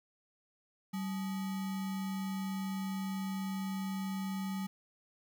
sine tone with sample-and-hold, 192.2 Hz, G3, 34 cents flat, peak -34 dBFS, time 0.93-4.67 s, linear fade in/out 10 ms, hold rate 1050 Hz, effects none

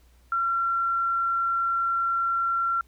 sine tone, 1365 Hz, F6, 40 cents flat, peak -22 dBFS, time 0.32-2.81 s, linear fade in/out 2 ms, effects added 60 Hz sine -55 dBFS peak until 2.87 s + pink hiss -64 dBFS RMS until 2.87 s

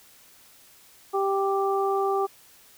harmonic tone, 392 Hz, G4, in tune, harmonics 1 / 2 / 3, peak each -24 / -27 / -29 dBFS, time 1.13-2.27 s, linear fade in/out 20 ms, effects white hiss -54 dBFS RMS until 2.77 s

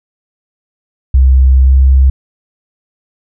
sine tone with pitch glide, 65.41 to 66.32 Hz, C2 to C2, 0 to +24 cents, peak -3 dBFS, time 1.14-2.1 s, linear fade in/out 5 ms, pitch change +24 cents, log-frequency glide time 1.64-1.72 s, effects none

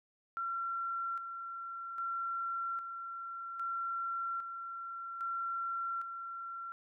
sine tone with tremolo, 1363 Hz, F6, 43 cents flat, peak -34 dBFS, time 0.37-6.72 s, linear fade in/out 0 ms, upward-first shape square, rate 0.62 Hz, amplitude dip 50%, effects none

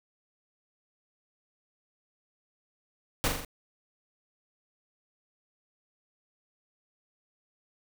pink noise with echo, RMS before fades -26 dBFS, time 3.24-3.28 s, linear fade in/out 0 ms, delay 42 ms, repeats 4, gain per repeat -4 dB, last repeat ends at 3.448 s, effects none

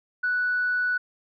sine tone, 1480 Hz, F#6, in tune, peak -21 dBFS, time 0.23-0.98 s, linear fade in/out 10 ms, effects tanh soft clip ceiling -17 dBFS

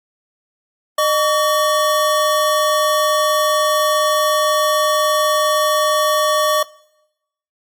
square tone pair together, 610.2 / 1136 Hz, D#5 / C#6, -34 / +42 cents, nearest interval major seventh, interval 1076 cents, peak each -17 dBFS, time 0.98-6.63 s, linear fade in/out 5 ms, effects noise-tail reverb RT60 0.9 s tail -22 dB re dry + AAC 64 kbps

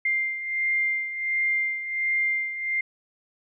sine beating tone pair, 2100 / 2101.4 Hz, C7 / C7, +6 / +7 cents, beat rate 1.4 Hz, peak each -24 / -30 dBFS, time 0.05-2.81 s, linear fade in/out 5 ms, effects none

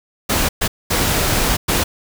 pink noise bursts at uneven times, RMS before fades -17 dBFS, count 4, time 0.29-0.49 / 0.61-0.68 / 0.9-1.57 / 1.68-1.84 s, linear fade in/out 10 ms, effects none

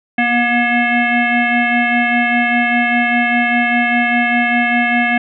sine tone with frequency modulation, 1200 Hz, D6, 37 cents sharp, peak -11 dBFS, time 0.18-5.18 s, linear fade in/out 5 ms, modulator 481 Hz, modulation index 2.6, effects none

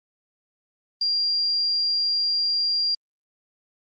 sine tone, 4773 Hz, D8, 27 cents sharp, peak -20 dBFS, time 1.01-2.95 s, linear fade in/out 5 ms, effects Opus 32 kbps

